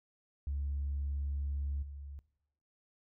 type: tone with level steps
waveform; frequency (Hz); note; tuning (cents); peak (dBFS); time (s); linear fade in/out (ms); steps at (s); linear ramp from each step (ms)
sine; 70.6; C#2; +32; -32 / -43; 0.47-2.19; 0; 1.82; 10
effects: noise-tail reverb RT60 0.8 s tail -20 dB re dry + tanh soft clip ceiling -29 dBFS